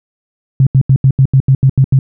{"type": "tone bursts", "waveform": "sine", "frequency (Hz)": 133.4, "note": "C3", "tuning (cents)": 34, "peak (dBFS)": -4, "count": 10, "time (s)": [0.6, 1.99], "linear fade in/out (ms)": 2, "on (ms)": 67, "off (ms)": 80, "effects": []}